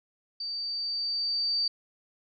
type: tone with level ramp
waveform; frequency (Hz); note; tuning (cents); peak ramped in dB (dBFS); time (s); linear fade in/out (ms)
sine; 4623; D8; -28; -32 to -24; 0.4-1.68; 5
effects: none